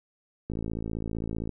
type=click train; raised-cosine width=3 ms; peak=-20 dBFS; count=56; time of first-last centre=0.5-1.493 s; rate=55.4 Hz; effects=none